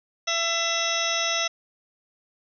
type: harmonic tone with a mistuned harmonic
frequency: 670 Hz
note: E5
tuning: 28 cents sharp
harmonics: 1 / 2 / 3 / 4 / 5 / 6 / 8 / 9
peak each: -31 / -31 / -31 / -31 / -31 / -31 / -31 / -31 dBFS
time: 0.27-1.48 s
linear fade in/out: 10 ms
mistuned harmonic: 6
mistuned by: -89 cents
effects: none